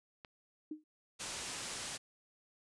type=click; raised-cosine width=0.3 ms; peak=-33 dBFS; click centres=0.248 s
type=tone with exponential decay; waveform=sine; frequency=307.4 Hz; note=D#4; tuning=21 cents flat; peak=-36 dBFS; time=0.71-0.84 s; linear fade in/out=5 ms; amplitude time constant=28 ms
type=low-pass noise; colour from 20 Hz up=white; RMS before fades=-43 dBFS; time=1.19-1.98 s; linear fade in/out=20 ms; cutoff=9200 Hz; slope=24 dB/octave
effects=resampled to 24000 Hz